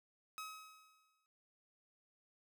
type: tone with exponential decay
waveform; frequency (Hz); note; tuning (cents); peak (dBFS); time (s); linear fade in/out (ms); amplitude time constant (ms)
sawtooth; 1275; D#6; +42; -39; 0.38-1.26; 0; 190
effects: none